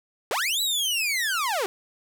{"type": "linear two-way sweep", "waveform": "sawtooth", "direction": "up then down", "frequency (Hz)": [351.6, 3991, 351.6], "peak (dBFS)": -20, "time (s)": [0.31, 1.66], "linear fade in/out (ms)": 0, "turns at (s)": 0.61, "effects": []}